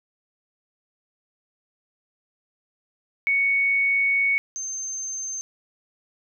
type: tone pair in turn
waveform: sine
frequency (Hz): 2224 / 6290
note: C#7 / G8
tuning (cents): +5 / +5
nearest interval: octave + tritone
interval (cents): 1800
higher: second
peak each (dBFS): -18 / -28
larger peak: first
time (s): 3.27-4.38 / 4.56-5.41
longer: first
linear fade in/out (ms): 0
effects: none